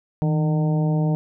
harmonic tone with a mistuned harmonic, 152 Hz, D#3, 40 cents flat, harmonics 1 / 2 / 3 / 4 / 5 / 6, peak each -18 / -28 / -32 / -32 / -35 / -39 dBFS, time 0.22-1.15 s, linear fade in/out 0 ms, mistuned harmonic 1, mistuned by +71 cents, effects none

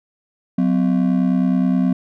triangle ring-modulated tone, 219.2 Hz, A3, 6 cents flat, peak -9 dBFS, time 0.58-1.93 s, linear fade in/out 5 ms, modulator 34.8 Hz, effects none

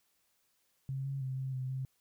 sine tone with pitch steps, 134.6 / 137.2 / 131.2 / 132.6 / 129.4 / 131.8 Hz, C3 / C#3 / C3 / C3 / C3 / C3, +49 / -17 / +5 / +23 / -19 / +13 cents, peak -34 dBFS, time 0.89-1.85 s, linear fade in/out 0 ms, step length 160 ms, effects white hiss -75 dBFS RMS until 2 s

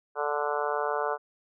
harmonic tone, 146.9 Hz, D3, 1 cent sharp, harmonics 3 / 4 / 5 / 6 / 7 / 8 / 9 / 10, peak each -32 / -33 / -34 / -35 / -35 / -36 / -37 / -37 dBFS, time 0.15-1.18 s, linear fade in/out 50 ms, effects none

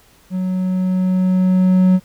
triangle tone with level ramp, 185 Hz, F#3, in tune, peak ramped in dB -16 to -6 dBFS, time 0.3-2 s, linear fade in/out 50 ms, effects pink hiss -51 dBFS RMS until 2.04 s

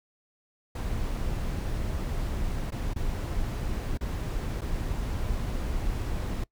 brown noise with dropouts, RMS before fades -30 dBFS, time 0.75-6.44 s, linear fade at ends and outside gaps 5 ms, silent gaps 2.706-2.72 / 2.936-2.96 / 3.975-4.009 / 4.61-4.616 s, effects noise-tail reverb RT60 0.1 s tail -22 dB re dry

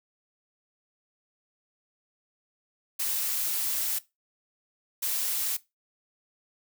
blue noise bursts at uneven times, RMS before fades -29 dBFS, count 2, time 2.99-3.99 / 5.02-5.57 s, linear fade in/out 10 ms, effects noise-tail reverb RT60 0.2 s tail -18 dB re dry

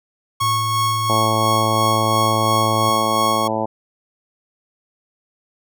45% pulse tone with tremolo, 1100 Hz, C#6, 14 cents flat, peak -16 dBFS, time 0.4-3.48 s, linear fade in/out 10 ms, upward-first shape sine, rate 2.9 Hz, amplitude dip 35%
triangle tone, 110 Hz, A2, in tune, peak -22 dBFS, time 0.41-2.9 s, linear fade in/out 10 ms
harmonic tone, 110 Hz, A2, in tune, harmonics 1 / 2 / 3 / 4 / 5 / 6 / 7 / 8 / 9, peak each -31 / -27 / -28 / -30 / -25 / -26 / -28 / -25 / -31 dBFS, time 1.09-3.66 s, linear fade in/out 10 ms
effects none

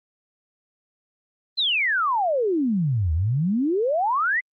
sine exponential two-way sweep, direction down then up, 4199 to 75.5 to 2083 Hz, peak -19 dBFS, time 1.57-4.41 s, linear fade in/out 20 ms, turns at 3.13 s, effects Opus 32 kbps

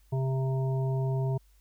harmonic tone, 132.5 Hz, C3, 22 cents sharp, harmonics 1 / 3 / 5 / 7, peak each -26 / -36 / -40 / -43 dBFS, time 0.12-1.38 s, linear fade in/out 10 ms, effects added 50 Hz sine -58 dBFS peak until 1.6 s + white hiss -69 dBFS RMS until 1.6 s

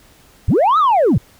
sine linear two-way sweep, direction up then down, 52.8 to 1318.5 to 80.7 Hz, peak -8 dBFS, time 0.48-1.18 s, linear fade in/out 5 ms, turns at 0.78 s, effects tanh soft clip ceiling -8 dBFS + pink hiss -49 dBFS RMS until 1.39 s

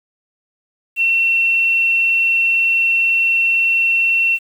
sine tone with quantisation, 2711 Hz, E7, 48 cents sharp, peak -12 dBFS, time 0.96-4.39 s, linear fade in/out 50 ms, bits 7, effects none

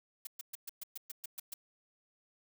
blue noise bursts, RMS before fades -42 dBFS, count 10, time 0.25-1.54 s, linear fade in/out 5 ms, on 21 ms, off 120 ms, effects none

